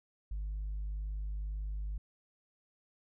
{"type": "tone", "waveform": "sine", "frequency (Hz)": 51, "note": "G#1", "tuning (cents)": -31, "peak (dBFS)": -33, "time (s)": [0.31, 1.98], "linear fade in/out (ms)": 5, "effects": ["tanh soft clip ceiling -33 dBFS"]}